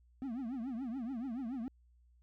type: tone with vibrato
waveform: triangle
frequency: 247.5 Hz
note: B3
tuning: 4 cents sharp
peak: -35 dBFS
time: 0.22-1.68 s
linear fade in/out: 0 ms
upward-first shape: triangle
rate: 7 Hz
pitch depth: 240 cents each way
effects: added 60 Hz sine -63 dBFS peak until 2.22 s